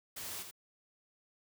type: noise with echo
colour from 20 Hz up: white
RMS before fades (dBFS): -43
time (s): 0.16-0.43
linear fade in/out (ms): 10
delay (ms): 82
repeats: 1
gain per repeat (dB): -6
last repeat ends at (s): 0.512
effects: none